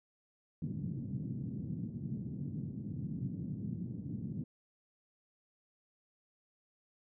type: band-pass noise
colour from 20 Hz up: pink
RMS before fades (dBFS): -40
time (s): 0.62-4.44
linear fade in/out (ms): 2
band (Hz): 120 to 230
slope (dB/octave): 24
effects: none